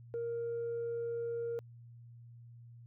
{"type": "tone", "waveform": "sine", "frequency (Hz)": 467.7, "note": "A#4", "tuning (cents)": 6, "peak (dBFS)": -33, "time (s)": [0.14, 1.59], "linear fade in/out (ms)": 0, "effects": ["tanh soft clip ceiling -32 dBFS", "added 118 Hz sine -51 dBFS peak until 2.86 s"]}